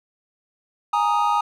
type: chord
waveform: triangle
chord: Ab suspended second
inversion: none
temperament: equal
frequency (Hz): 830.6 / 932.3 / 1244.5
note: Ab5 / Bb5 / Eb6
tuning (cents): 0 / 0 / 0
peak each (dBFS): -20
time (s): 0.93-1.41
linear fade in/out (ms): 5
effects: none